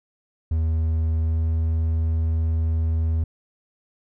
triangle tone with pitch glide, 80.2 to 80.76 Hz, E2 to E2, -47 to -35 cents, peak -17 dBFS, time 0.51-3.24 s, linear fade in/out 5 ms, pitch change +12 cents, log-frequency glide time 1.21-1.37 s, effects none

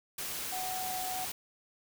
sine tone in noise, 743 Hz, F#5, 7 cents sharp, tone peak -36 dBFS, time 0.52-1.25 s, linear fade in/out 5 ms, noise white, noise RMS -38 dBFS, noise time 0.18-1.32 s, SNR -1 dB, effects none

